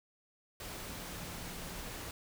sine tone in noise, 177.3 Hz, F3, 26 cents sharp, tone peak -52 dBFS, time 0.86-1.89 s, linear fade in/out 2 ms, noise pink, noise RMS -44 dBFS, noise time 0.6-2.11 s, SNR -11 dB, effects none

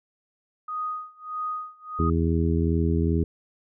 sine tone with tremolo, 1244.5 Hz, D#6, in tune, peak -26 dBFS, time 0.68-2.1 s, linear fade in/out 5 ms, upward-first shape sine, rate 1.6 Hz, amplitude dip 95%
harmonic tone, 82.41 Hz, E2, in tune, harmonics 1 / 2 / 3 / 4 / 5, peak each -23 / -26 / -28 / -29 / -30 dBFS, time 1.99-3.24 s, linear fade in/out 5 ms
effects none

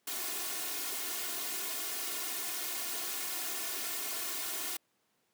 white noise with comb filter, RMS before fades -37 dBFS, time 0.07-4.77 s, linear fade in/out 5 ms, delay 2.8 ms, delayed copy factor +0.8, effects pink hiss -75 dBFS RMS until 5.33 s + high-pass 200 Hz 12 dB/octave

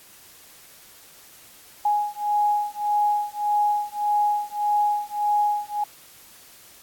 sine beating tone pair, 830.6 / 832.3 Hz, G#5 / G#5, 0 / +4 cents, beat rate 1.7 Hz, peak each -23 dBFS, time 1.85-5.84 s, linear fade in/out 5 ms, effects white hiss -49 dBFS RMS until 6.82 s + AAC 64 kbps

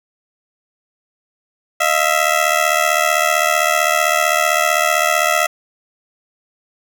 15% pulse ring-modulated tone, 659.3 Hz, E5, in tune, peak -4 dBFS, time 1.8-5.47 s, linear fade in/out 10 ms, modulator 37.8 Hz, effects none

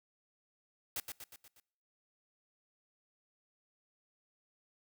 white noise with echo, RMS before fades -38 dBFS, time 0.96-1 s, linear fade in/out 2 ms, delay 120 ms, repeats 5, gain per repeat -5 dB, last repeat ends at 1.6 s, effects noise-tail reverb RT60 0.7 s tail -24 dB re dry

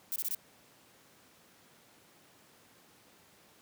violet noise bursts, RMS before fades -34 dBFS, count 4, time 0.12-0.348 s, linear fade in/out 0 ms, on 39 ms, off 24 ms, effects pink hiss -61 dBFS RMS until 3.61 s + high-pass 150 Hz 12 dB/octave

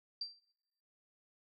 sine tone with exponential decay, 4700 Hz, D8, 1 cent sharp, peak -34 dBFS, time 0.21-0.39 s, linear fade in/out 5 ms, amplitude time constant 38 ms, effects noise-tail reverb RT60 0.9 s tail -23 dB re dry

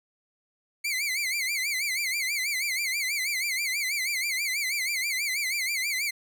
sawtooth tone with vibrato, 2191 Hz, C#7, 21 cents flat, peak -23 dBFS, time 0.84-6.11 s, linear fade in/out 10 ms, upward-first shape sine, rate 6.2 Hz, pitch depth 150 cents each way, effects none

